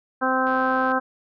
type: harmonic tone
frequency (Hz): 259.7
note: C4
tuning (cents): -13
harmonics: 1 / 2 / 3 / 4 / 5 / 6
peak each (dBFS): -26 / -26 / -26 / -26 / -26 / -26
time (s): 0.21-1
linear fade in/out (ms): 20
type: click train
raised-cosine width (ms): 0.3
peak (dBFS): -26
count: 52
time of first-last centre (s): 0.47-0.917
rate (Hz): 114
effects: none